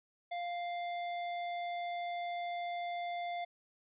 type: tone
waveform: square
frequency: 698.5 Hz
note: F5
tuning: in tune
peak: -37 dBFS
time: 0.31-3.45 s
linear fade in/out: 10 ms
effects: resampled to 8000 Hz